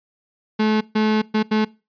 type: tone bursts at uneven times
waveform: 35% pulse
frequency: 215.9 Hz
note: A3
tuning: 33 cents flat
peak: -14 dBFS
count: 4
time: 0.59-0.81 / 0.95-1.22 / 1.34-1.43 / 1.51-1.65 s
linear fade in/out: 10 ms
effects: noise-tail reverb RT60 0.3 s tail -23 dB re dry + resampled to 11025 Hz